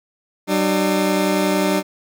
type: tone pair together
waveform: 20% pulse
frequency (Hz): 190.9 / 301.9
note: G3 / D4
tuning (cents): -46 / +48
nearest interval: minor sixth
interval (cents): 794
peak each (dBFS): -14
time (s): 0.47-1.83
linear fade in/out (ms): 50
effects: none